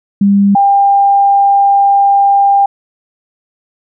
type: tone pair in turn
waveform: sine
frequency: 200 / 797.5 Hz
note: G3 / G5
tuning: +35 / +30 cents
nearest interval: 2 octaves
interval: 2395 cents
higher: second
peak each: -5 dBFS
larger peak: neither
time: 0.21-0.55 / 0.55-2.66 s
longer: second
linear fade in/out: 5 ms
effects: none